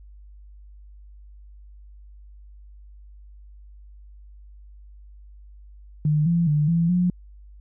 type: tone with pitch steps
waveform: sine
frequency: 151 / 169.8 / 149.2 / 167.9 / 178.7 Hz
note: D3 / F3 / D3 / E3 / F3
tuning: +48 / -48 / +28 / +32 / +40 cents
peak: -17 dBFS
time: 6.05-7.1 s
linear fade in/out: 2 ms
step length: 210 ms
effects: added 50 Hz sine -43 dBFS peak until 7.6 s